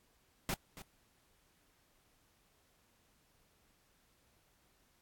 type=noise with echo; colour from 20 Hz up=pink; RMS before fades=-37 dBFS; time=0.49-0.54 s; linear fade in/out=0 ms; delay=280 ms; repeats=1; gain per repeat=-13 dB; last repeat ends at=0.82 s; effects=pink hiss -72 dBFS RMS until 5.01 s + AAC 64 kbps